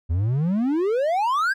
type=exponential sweep; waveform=triangle; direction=up; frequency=77.7 to 1661.2 Hz; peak=-17 dBFS; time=0.09-1.54 s; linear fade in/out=20 ms; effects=none